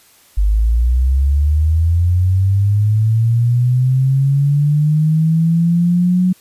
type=linear sweep; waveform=sine; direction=up; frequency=49 to 184.4 Hz; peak=-10 dBFS; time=0.37-6.33 s; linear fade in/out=10 ms; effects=white hiss -49 dBFS RMS until 6.4 s + resampled to 32000 Hz